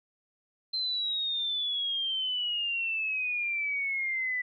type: exponential sweep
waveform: sine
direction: down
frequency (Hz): 4126 to 1977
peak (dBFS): -28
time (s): 0.73-4.42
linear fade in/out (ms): 10
effects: none